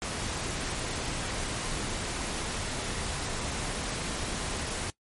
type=noise; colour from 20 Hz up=pink; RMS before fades=-33 dBFS; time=0.02-4.9 s; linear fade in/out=0 ms; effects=noise-tail reverb RT60 0.1 s tail -20 dB re dry + MP3 48 kbps